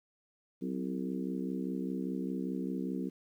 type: harmonic tone with a mistuned harmonic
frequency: 65 Hz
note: C2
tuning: 11 cents flat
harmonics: 3 / 4 / 5 / 6 / 7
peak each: -37 / -37 / -40 / -44 / -47 dBFS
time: 0.61-3.1 s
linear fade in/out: 20 ms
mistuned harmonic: 3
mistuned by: -70 cents
effects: 11-bit